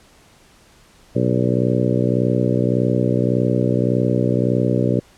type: harmonic tone with a mistuned harmonic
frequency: 61.74 Hz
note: B1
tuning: in tune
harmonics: 2 / 3 / 4 / 5 / 6 / 7 / 8 / 9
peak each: -20 / -22 / -23 / -24 / -25 / -25 / -26 / -27 dBFS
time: 1.15-5 s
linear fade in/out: 10 ms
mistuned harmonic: 9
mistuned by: +46 cents
effects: pink hiss -51 dBFS RMS until 5.17 s + low-pass 10000 Hz 12 dB/octave